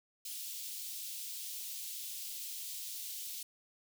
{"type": "high-pass noise", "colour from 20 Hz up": "white", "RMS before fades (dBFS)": -43, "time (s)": [0.25, 3.43], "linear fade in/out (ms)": 5, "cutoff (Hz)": 3000, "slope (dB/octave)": 24, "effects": []}